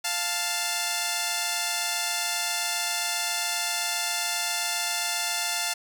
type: tone pair together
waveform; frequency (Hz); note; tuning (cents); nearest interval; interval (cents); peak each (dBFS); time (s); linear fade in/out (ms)
5% pulse; 698.5 / 880; F5 / A5; 0 / 0; major third; 400; -17; 0.04-5.74; 10
effects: none